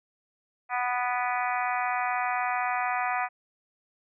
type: harmonic tone with a mistuned harmonic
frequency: 246.9 Hz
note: B3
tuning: in tune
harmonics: 3 / 4 / 5 / 6 / 7 / 8 / 9 / 10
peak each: -29 / -33 / -33 / -37 / -38 / -35 / -40 / -39 dBFS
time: 0.69-3.29 s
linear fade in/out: 50 ms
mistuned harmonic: 9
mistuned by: +42 cents
effects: none